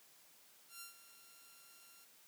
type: tone with ADSR envelope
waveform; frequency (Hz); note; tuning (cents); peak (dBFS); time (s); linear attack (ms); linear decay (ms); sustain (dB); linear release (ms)
5% pulse; 1380; F6; -21; -36; 0.68-2.05; 130; 120; -14; 13
effects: white hiss -65 dBFS RMS until 2.27 s + high-pass 150 Hz 12 dB/octave